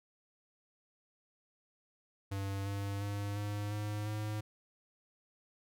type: tone with pitch steps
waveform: square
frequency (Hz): 98.3 / 99.9 / 101.53 / 103.19 / 104.87 / 106.58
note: G2 / G2 / G#2 / G#2 / G#2 / G#2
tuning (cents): +5 / +33 / -39 / -11 / +17 / +45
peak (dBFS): -36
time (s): 2.31-4.41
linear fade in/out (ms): 10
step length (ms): 350
effects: none